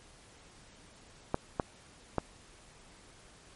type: clicks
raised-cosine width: 1 ms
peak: -14 dBFS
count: 3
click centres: 1.344 / 1.598 / 2.183 s
effects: pink hiss -57 dBFS RMS until 3.55 s + MP3 48 kbps